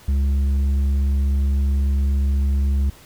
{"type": "tone with tanh clipping", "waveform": "sine", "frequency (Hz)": 69.1, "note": "C#2", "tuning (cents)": -5, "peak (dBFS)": -17, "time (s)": [0.08, 2.9], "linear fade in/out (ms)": 5, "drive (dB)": 6, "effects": ["pink hiss -47 dBFS RMS until 3.05 s"]}